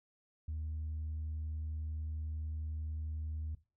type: tone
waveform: sine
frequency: 77.78 Hz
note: D#2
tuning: in tune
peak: -35 dBFS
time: 0.48-3.55 s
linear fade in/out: 5 ms
effects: noise-tail reverb RT60 0.3 s tail -18 dB re dry + tanh soft clip ceiling -34 dBFS